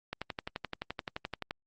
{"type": "click train", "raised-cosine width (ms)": 0.3, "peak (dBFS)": -19, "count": 17, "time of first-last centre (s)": [0.13, 1.509], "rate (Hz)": 11.6, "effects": ["Opus 48 kbps"]}